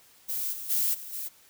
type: noise with level steps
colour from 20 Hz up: violet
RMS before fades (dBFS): -31 / -38 / -26 / -41 / -35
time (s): 0.28-1.29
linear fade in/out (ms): 20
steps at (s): 0.52 / 0.69 / 0.93 / 1.12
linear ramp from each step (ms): 20
effects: white hiss -58 dBFS RMS until 1.49 s